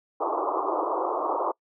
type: band-pass noise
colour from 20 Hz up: white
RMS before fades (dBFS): -27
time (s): 0.2-1.52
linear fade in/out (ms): 10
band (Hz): 310 to 1200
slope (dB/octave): 96
effects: noise-tail reverb RT60 0.1 s tail -26 dB re dry